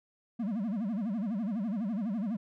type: tone with vibrato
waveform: triangle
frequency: 213 Hz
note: G#3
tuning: 44 cents sharp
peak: -28 dBFS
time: 0.39-2.37 s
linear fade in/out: 10 ms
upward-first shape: sine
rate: 12 Hz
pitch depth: 220 cents each way
effects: none